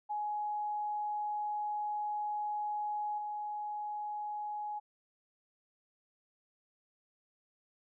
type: tone with level steps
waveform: sine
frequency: 838 Hz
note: G#5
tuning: 15 cents sharp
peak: -33 / -36 dBFS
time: 0.09-4.8 s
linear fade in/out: 20 ms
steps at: 3.18 s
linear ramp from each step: 2 ms
effects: none